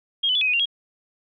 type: tone with pitch steps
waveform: sine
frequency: 3249 / 3007 / 3438 / 2536 / 2479 / 2771 / 3281 Hz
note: G#7 / F#7 / A7 / D#7 / D#7 / F7 / G#7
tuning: -39 / +27 / -41 / +32 / -7 / -14 / -22 cents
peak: -18 dBFS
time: 0.23-0.657 s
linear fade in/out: 10 ms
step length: 61 ms
effects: none